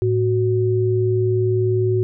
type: tone pair together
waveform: sine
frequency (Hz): 110 / 370.4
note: A2 / F#4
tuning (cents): 0 / +2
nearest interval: octave + major sixth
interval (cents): 2102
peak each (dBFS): -18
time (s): 0.02-2.03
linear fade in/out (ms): 0
effects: none